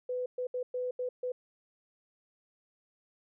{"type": "tone bursts at uneven times", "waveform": "sine", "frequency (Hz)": 500, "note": "B4", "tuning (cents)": 21, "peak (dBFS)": -31, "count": 6, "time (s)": [[0.09, 0.26], [0.38, 0.47], [0.54, 0.63], [0.74, 0.91], [0.99, 1.09], [1.23, 1.32]], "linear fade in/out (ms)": 5, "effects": []}